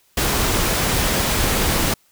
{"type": "noise", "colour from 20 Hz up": "pink", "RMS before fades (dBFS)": -19, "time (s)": [0.17, 1.94], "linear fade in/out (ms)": 5, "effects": ["white hiss -59 dBFS RMS until 2.11 s"]}